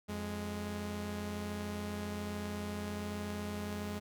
sawtooth tone pair together, 87.33 / 207.7 Hz, F2 / G#3, 0 / 0 cents, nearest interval octave + minor third, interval 1500 cents, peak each -38 / -35 dBFS, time 0.08-4 s, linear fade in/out 20 ms, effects none

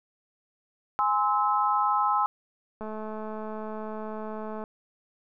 sine chord, Ab augmented, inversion none, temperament just, 830.6 / 1038.3 / 1297.8 Hz, Ab5 / C6 / E6, 0 / -14 / -27 cents, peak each -26 dBFS, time 0.99-2.26 s, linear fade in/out 0 ms
click train, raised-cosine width 1 ms, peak -24 dBFS, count 396, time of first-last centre 2.81-4.639 s, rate 216 Hz
effects none

